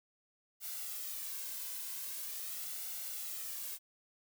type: noise with flanger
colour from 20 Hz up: blue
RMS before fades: -42 dBFS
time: 0.6-3.79 s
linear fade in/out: 50 ms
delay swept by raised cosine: 1.4 to 1.97 ms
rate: 0.43 Hz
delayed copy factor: +0.5
effects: none